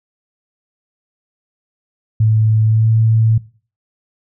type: tone with pitch glide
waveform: sine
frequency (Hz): 109.5 to 111.74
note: A2 to A2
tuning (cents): -8 to +27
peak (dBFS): -9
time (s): 2.2-3.38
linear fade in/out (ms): 5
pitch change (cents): +35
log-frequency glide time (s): 2.65-2.91
effects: noise-tail reverb RT60 0.4 s tail -20 dB re dry